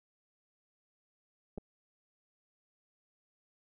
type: clicks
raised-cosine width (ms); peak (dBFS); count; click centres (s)
2; -29; 2; 1.577 / 1.582
effects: none